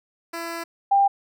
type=tone pair in turn; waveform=10% pulse / sine; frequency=335.2 / 795.3 Hz; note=E4 / G5; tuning=+29 / +25 cents; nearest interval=octave + minor third; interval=1496 cents; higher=second; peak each=-21 / -14 dBFS; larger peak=second; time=0.33-0.64 / 0.91-1.08 s; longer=first; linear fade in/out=10 ms; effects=none